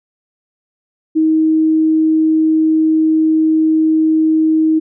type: tone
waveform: sine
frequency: 316.1 Hz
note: D#4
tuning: 27 cents sharp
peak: -9 dBFS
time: 1.15-4.8 s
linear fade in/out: 20 ms
effects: none

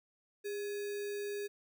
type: tone with sample-and-hold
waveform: sine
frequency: 408.2 Hz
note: G#4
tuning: 30 cents flat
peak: -36 dBFS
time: 0.44-1.48 s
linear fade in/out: 20 ms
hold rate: 2100 Hz
effects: none

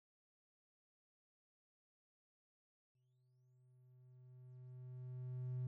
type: tone with exponential growth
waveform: triangle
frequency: 126.4 Hz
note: B2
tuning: 41 cents sharp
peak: -36 dBFS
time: 2.95-5.67 s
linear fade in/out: 2 ms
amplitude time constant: 590 ms
effects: tanh soft clip ceiling -34 dBFS

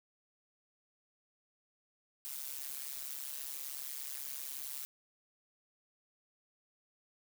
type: noise with amplitude modulation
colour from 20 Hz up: blue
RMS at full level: -39 dBFS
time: 2.25-4.85 s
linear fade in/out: 0 ms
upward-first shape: sine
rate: 139 Hz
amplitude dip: 90%
effects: none

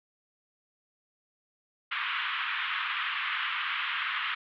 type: band-pass noise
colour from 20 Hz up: pink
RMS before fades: -32 dBFS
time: 1.91-4.35 s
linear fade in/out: 10 ms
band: 1100 to 3300 Hz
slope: 48 dB/octave
effects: none

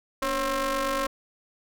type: ring-modulated tone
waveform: sawtooth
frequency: 261.6 Hz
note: C4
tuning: in tune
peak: -18 dBFS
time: 0.22-1.07 s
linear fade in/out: 5 ms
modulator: 809 Hz
effects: none

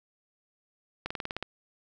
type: slowing click train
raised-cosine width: 0.3 ms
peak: -17 dBFS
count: 8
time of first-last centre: 1.06-1.426 s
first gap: 45 ms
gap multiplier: 1.05
effects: none

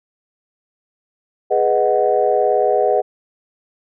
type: chord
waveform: sine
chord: G# minor seventh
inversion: none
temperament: equal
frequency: 415.3 / 493.9 / 622.3 / 740 Hz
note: G#4 / B4 / D#5 / F#5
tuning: 0 / 0 / 0 / 0 cents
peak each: -18 dBFS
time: 1.5-3.02 s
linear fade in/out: 20 ms
effects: tanh soft clip ceiling -2 dBFS

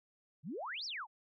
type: exponential two-way sweep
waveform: sine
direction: up then down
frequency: 127.1 to 5740 to 773 Hz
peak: -39 dBFS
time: 0.43-1.07 s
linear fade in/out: 50 ms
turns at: 0.85 s
effects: none

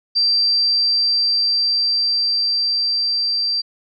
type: tone with level ramp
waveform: sine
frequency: 4699 Hz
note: D8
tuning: in tune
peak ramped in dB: -13 to -17 dBFS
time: 0.15-3.62 s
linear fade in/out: 20 ms
effects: none

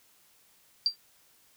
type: tone with exponential decay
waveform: sine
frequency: 4711 Hz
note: D8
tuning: 5 cents sharp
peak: -18 dBFS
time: 0.86-0.96 s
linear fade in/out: 1 ms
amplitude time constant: 20 ms
effects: white hiss -63 dBFS RMS until 1.56 s

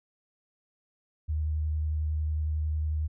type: tone with vibrato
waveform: sine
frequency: 77 Hz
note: D#2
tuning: 17 cents flat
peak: -26 dBFS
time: 1.28-3.08 s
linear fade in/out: 20 ms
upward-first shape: square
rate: 11 Hz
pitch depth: 11 cents each way
effects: none

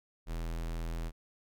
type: tone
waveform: square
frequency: 41.37 Hz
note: E1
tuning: 7 cents sharp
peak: -35 dBFS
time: 0.26-1.12 s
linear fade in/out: 50 ms
effects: none

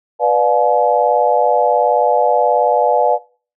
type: chord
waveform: sine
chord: B diminished seventh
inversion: none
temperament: just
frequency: 493.9 / 592.7 / 711.2 / 853.4 Hz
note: B4 / D5 / F5 / Ab5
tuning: 0 / +16 / +31 / +47 cents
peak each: -16 dBFS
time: 0.19-3.19 s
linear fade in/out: 50 ms
effects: noise-tail reverb RT60 0.4 s tail -21 dB re dry

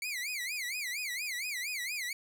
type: tone with vibrato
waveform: sawtooth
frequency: 2200 Hz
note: C#7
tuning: 14 cents flat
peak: -31 dBFS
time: 0.02-2.13 s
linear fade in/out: 2 ms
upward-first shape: sine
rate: 4.3 Hz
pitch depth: 230 cents each way
effects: none

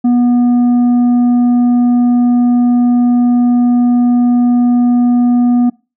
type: tone with tanh clipping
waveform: sine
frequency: 243.2 Hz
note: B3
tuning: 26 cents flat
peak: -8 dBFS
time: 0.04-5.7 s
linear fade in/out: 10 ms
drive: 5 dB
effects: noise-tail reverb RT60 0.3 s tail -24 dB re dry

